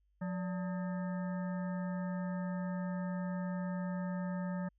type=harmonic tone with a mistuned harmonic; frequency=179.7 Hz; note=F3; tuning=50 cents sharp; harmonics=1 / 3 / 5 / 7 / 9 / 10; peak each=-35 / -45 / -49 / -52 / -54 / -55 dBFS; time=0.21-4.69 s; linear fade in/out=10 ms; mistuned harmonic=3; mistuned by=+120 cents; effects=added 50 Hz sine -70 dBFS peak until 4.78 s